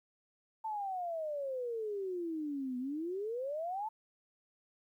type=exponential two-way sweep; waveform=sine; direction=down then up; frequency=896 to 245.5 to 896 Hz; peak=-35 dBFS; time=0.64-3.89 s; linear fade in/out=10 ms; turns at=2.78 s; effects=12-bit